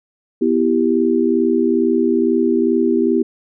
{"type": "chord", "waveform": "sine", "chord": "E minor", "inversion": "second", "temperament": "equal", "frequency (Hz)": [246.9, 329.6, 392], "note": ["B3", "E4", "G4"], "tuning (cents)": [0, 0, 0], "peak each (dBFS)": -17, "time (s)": [0.41, 3.23], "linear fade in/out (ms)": 10, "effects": []}